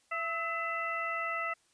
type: harmonic tone with a mistuned harmonic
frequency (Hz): 670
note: E5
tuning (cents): +28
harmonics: 1 / 2 / 3 / 4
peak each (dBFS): -40 / -35 / -36 / -41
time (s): 0.11-1.54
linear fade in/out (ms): 10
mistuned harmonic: 2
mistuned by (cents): -51
effects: white hiss -69 dBFS RMS until 1.73 s + resampled to 22050 Hz